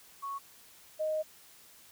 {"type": "tone pair in turn", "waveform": "sine", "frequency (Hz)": [1108.7, 622.2], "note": ["C#6", "D#5"], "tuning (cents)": [0, 0], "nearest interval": "minor seventh", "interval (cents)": 1000, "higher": "first", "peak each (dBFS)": [-35, -29], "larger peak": "second", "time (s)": [[0.22, 0.39], [0.99, 1.23]], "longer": "second", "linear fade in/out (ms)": 20, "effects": ["white hiss -57 dBFS RMS until 1.91 s"]}